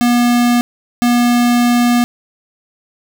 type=tone pair in turn; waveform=square; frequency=241.2 / 241.2 Hz; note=B3 / B3; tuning=-41 / -41 cents; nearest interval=unison; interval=0 cents; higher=neither; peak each=-10 dBFS; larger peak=neither; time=0.01-0.61 / 1.02-2.04 s; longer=second; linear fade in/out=0 ms; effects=none